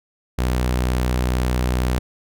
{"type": "tone", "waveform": "sawtooth", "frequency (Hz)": 62.2, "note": "B1", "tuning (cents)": 13, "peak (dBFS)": -14, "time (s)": [0.38, 1.99], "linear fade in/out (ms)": 10, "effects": []}